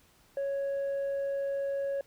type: tone with tanh clipping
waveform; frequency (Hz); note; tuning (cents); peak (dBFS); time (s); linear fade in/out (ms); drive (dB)
sine; 554.4; C#5; 0; -30; 0.37-2.01; 2; 2
effects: pink hiss -63 dBFS RMS until 2.06 s